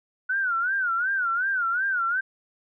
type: tone with vibrato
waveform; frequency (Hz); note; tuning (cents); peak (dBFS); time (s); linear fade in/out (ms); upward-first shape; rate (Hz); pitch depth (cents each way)
sine; 1468; F#6; -14; -22; 0.29-2.21; 10; sine; 2.7; 150
effects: none